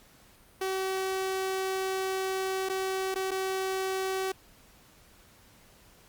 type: tone with dropouts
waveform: sawtooth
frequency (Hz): 380.6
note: F#4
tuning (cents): +49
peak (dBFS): -25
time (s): 0.61-4.32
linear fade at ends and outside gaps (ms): 5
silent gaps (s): 2.689-2.696 / 3.144-3.157 / 3.309-3.314
effects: pink hiss -58 dBFS RMS until 6.08 s + Opus 48 kbps